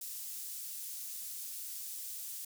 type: high-pass noise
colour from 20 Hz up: pink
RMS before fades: -43 dBFS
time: 0.01-2.45 s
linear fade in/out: 5 ms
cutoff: 8500 Hz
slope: 12 dB/octave
effects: none